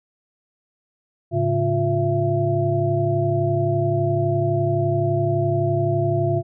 sine tone cluster, 108.7 / 140.5 / 353 / 671 Hz, A2 / C#3 / F4 / E5, -21 / +24 / +19 / +31 cents, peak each -23 dBFS, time 1.31-6.43 s, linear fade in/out 50 ms, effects none

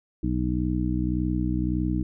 harmonic tone, 61.74 Hz, B1, in tune, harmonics 1 / 2 / 3 / 4 / 5, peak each -28 / -30 / -29 / -32 / -28 dBFS, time 0.23-2.03 s, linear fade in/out 5 ms, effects none

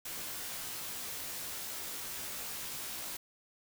white noise with comb filter, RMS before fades -41 dBFS, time 0.05-3.17 s, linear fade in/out 5 ms, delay 17 ms, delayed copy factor -1, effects none

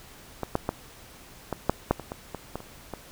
clicks, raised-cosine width 1 ms, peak -15 / -9 / -11 / -14 / -6 / -6 / -22 / -19 / -19 / -17 / -27 / -19 dBFS, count 12, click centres 0.433 / 0.554 / 0.691 / 1.527 / 1.696 / 1.91 / 1.997 / 2.119 / 2.347 / 2.556 / 2.604 / 2.937 s, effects pink hiss -49 dBFS RMS until 3.11 s

